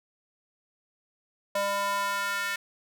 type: tone with high-pass filter sweep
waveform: square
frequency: 200.3 Hz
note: G3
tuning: 38 cents sharp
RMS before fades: -29 dBFS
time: 1.55-2.56 s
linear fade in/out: 5 ms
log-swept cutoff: 680 to 1700 Hz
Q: 2.6
effects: none